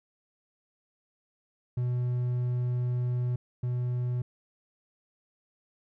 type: tone pair in turn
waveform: triangle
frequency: 123.4 / 123.4 Hz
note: B2 / B2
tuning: -1 / -1 cents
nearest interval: unison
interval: 0 cents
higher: neither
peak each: -24 / -25 dBFS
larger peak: first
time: 1.77-3.36 / 3.63-4.22 s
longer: first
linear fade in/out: 5 ms
effects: none